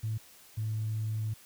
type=tone pair in turn; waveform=sine; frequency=110 / 109.11 Hz; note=A2 / A2; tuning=0 / -14 cents; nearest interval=unison; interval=14 cents; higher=first; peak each=-29 / -29 dBFS; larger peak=neither; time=0.03-0.18 / 0.57-1.34 s; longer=second; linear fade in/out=10 ms; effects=tanh soft clip ceiling -25 dBFS + white hiss -56 dBFS RMS until 1.45 s